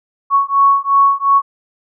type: beating tone pair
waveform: sine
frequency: 1108.7 / 1111.5 Hz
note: C#6 / C#6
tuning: 0 / +4 cents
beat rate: 2.8 Hz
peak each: -12 dBFS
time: 0.3-1.42 s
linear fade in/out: 50 ms
effects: none